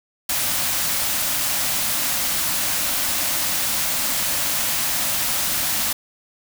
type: band-stop noise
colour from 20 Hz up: white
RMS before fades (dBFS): -22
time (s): 0.29-5.93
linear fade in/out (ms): 5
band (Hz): 340 to 500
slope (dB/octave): 96
effects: none